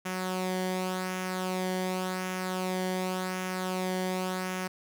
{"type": "tone with flanger", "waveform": "sawtooth", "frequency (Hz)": 185, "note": "F#3", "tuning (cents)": 0, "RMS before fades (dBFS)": -32, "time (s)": [0.05, 4.68], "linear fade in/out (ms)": 10, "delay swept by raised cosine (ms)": [0.23, 0.78], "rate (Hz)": 0.89, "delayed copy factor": -0.5, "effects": []}